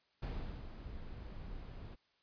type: noise with ADSR envelope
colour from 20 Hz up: brown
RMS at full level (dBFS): -38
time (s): 0.22-1.96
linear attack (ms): 9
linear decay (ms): 400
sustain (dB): -9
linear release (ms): 26
effects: white hiss -75 dBFS RMS until 2.22 s + resampled to 11025 Hz